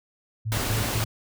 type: tone with tremolo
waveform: sine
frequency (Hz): 110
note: A2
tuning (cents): 0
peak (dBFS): -25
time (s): 0.45-1.05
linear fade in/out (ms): 20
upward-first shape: square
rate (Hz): 4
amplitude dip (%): 80
type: noise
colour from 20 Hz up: pink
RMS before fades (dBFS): -28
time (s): 0.52-1.04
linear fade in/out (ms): 0
effects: none